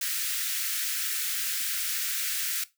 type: high-pass noise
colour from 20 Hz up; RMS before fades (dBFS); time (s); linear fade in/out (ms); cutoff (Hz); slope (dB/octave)
white; -30; 0.01-2.64; 5; 1400; 48
effects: noise-tail reverb RT60 0.2 s tail -17 dB re dry